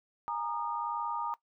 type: chord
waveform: sine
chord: Ab suspended second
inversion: none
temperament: equal with one note detuned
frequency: 830.6 / 932.3 / 1224.5 Hz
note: Ab5 / Bb5 / Eb6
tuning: 0 / 0 / -28 cents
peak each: -40 / -34 / -37 dBFS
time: 0.28-1.34 s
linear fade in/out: 0 ms
effects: noise-tail reverb RT60 0.1 s tail -18 dB re dry